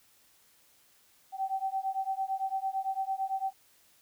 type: beating tone pair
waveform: sine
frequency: 767 / 775.9 Hz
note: G5 / G5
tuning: -38 / -18 cents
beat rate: 8.9 Hz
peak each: -33 / -33 dBFS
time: 1.32-3.53 s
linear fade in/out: 50 ms
effects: white hiss -64 dBFS RMS until 4.01 s